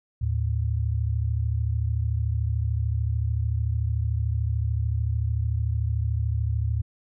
sine tone pair together, 77.1 / 110.62 Hz, D#2 / A2, -15 / +10 cents, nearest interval tritone, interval 625 cents, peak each -25 dBFS, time 0.21-6.82 s, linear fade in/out 10 ms, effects none

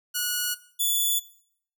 5% pulse tone pair in turn, 1456 / 3453 Hz, F#6 / A7, -28 / -33 cents, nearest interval octave + minor third, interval 1495 cents, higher second, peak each -14 dBFS, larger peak neither, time 0.14-0.55 / 0.79-1.2 s, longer neither, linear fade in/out 20 ms, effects noise-tail reverb RT60 0.6 s tail -17 dB re dry

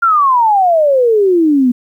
sine exponential sweep, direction down, 1410 to 239.3 Hz, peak -7 dBFS, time 0.02-1.72 s, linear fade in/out 10 ms, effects 8-bit

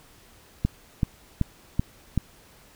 click train, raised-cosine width 5 ms, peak -9 dBFS, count 5, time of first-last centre 0.65-2.177 s, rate 2.62 Hz, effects pink hiss -54 dBFS RMS until 2.75 s

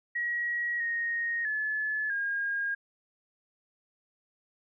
sine tone with pitch steps, 1907 / 1865 / 1722 / 1623 Hz, A#6 / A#6 / A6 / G#6, +39 / 0 / -38 / -40 cents, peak -28 dBFS, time 0.15-2.75 s, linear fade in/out 10 ms, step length 650 ms, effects none

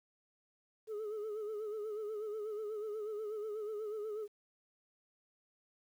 sine tone with vibrato, 426.6 Hz, G#4, 46 cents sharp, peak -35 dBFS, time 0.87-4.28 s, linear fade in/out 50 ms, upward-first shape sine, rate 8.2 Hz, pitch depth 63 cents each way, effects tanh soft clip ceiling -37 dBFS + 11-bit

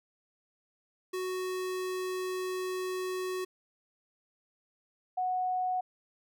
square / sine tone pair in turn, 370 / 736.6 Hz, F#4 / F#5, 0 / -8 cents, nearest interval octave, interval 1192 cents, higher second, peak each -33 / -28 dBFS, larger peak second, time 1.13-3.45 / 5.17-5.81 s, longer first, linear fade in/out 10 ms, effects none

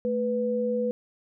sine tone pair together, 220 / 493.9 Hz, A3 / B4, 0 / 0 cents, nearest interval octave + major second, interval 1400 cents, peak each -29 / -25 dBFS, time 0.05-0.91 s, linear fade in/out 0 ms, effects none

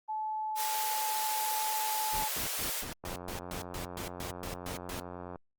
sine tone, 865 Hz, A5, 30 cents flat, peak -32 dBFS, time 0.08-2.29 s, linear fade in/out 20 ms
white high-pass noise, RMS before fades -35 dBFS, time 0.55-2.85 s, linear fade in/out 50 ms, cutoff 420 Hz, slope 48 dB/octave
pink noise bursts, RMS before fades -40 dBFS, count 13, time 2.13-5 s, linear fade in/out 2 ms, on 110 ms, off 120 ms
click train, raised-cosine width 1 ms, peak -28 dBFS, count 208, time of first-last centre 3.04-5.358 s, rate 89.3 Hz
effects Opus 32 kbps

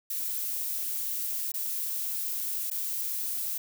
violet noise with dropouts, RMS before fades -32 dBFS, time 0.1-3.58 s, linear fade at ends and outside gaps 5 ms, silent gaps 1.519-1.539 / 2.702-2.712 s, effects none

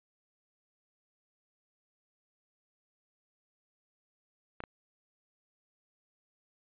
clicks, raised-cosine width 0.5 ms, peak -24 dBFS, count 2, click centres 4.604 / 4.638 s, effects resampled to 8000 Hz

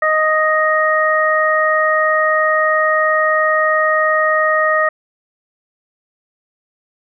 harmonic tone, 623 Hz, D#5, 2 cents sharp, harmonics 1 / 2 / 3, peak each -16 / -16 / -16 dBFS, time 0.02-4.89 s, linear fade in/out 5 ms, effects none

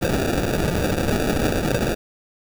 blue noise with sample-and-hold, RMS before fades -21 dBFS, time 0.01-1.95 s, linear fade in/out 20 ms, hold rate 1050 Hz, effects none

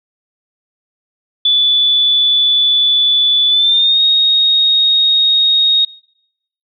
sine tone with pitch glide, 3468 to 3738 Hz, A7 to A#7, -26 to +4 cents, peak -8 dBFS, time 1.45-5.85 s, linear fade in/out 5 ms, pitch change +130 cents, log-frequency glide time 3.49-4.01 s, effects noise-tail reverb RT60 0.8 s tail -24 dB re dry

